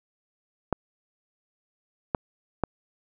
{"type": "clicks", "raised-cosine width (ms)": 1, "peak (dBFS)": -9, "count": 3, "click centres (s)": [0.727, 2.148, 2.637], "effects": []}